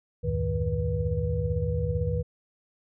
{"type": "tone cluster", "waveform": "sine", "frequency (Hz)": [73.5, 89.1, 107, 155.8, 486], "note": ["D2", "F2", "A2", "D#3", "B4"], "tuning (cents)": [2, 35, -48, 3, -28], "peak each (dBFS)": -31, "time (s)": [0.23, 2.23], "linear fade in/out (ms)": 20, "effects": []}